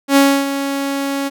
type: tone with ADSR envelope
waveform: sawtooth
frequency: 277.2 Hz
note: C#4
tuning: in tune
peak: -3 dBFS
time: 0.08-1.3 s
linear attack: 82 ms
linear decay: 290 ms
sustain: -11 dB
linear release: 28 ms
effects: none